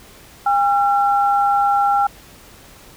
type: tone pair together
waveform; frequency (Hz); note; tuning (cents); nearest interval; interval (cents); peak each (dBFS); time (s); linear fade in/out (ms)
sine; 806.6 / 1360; G5 / F6; +49 / -46; major sixth; 905; -14 / -19; 0.46-2.07; 5
effects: pink hiss -44 dBFS RMS until 2.96 s